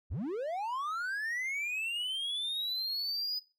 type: linear sweep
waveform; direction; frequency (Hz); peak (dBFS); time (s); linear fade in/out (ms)
triangle; up; 47.07 to 5010; -31; 0.1-3.4; 20
effects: noise-tail reverb RT60 0.3 s tail -20 dB re dry